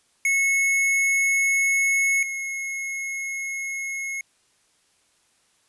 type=tone pair in turn; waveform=square; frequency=2191 / 2172 Hz; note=C#7 / C#7; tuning=-21 / -36 cents; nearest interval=unison; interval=15 cents; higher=first; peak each=-19 / -28 dBFS; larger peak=first; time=0.25-2.23 / 2.23-4.21 s; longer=neither; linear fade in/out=2 ms; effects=white hiss -64 dBFS RMS until 5.68 s + resampled to 24000 Hz